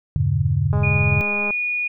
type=chord; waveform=sine; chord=E diminished seventh; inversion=none; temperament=just; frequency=82.41 / 98.89 / 118.67 / 142.4 Hz; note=E2 / G2 / Bb2 / Db3; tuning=0 / +16 / +31 / +47 cents; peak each=-25 / -21 / -24 / -20 dBFS; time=0.16-1.21 s; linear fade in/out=0 ms
type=click train; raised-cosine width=1 ms; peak=-16 dBFS; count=161; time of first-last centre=0.73-1.507 s; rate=206 Hz
type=tone; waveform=sine; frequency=2453 Hz; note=D#7; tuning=25 cents flat; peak=-20 dBFS; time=0.83-1.88 s; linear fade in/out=10 ms
effects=none